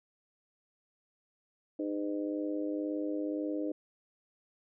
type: harmonic tone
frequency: 101.9 Hz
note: G#2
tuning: 32 cents flat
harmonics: 3 / 4 / 5 / 6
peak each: -33 / -42 / -39 / -43 dBFS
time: 1.79-3.72 s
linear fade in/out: 5 ms
effects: none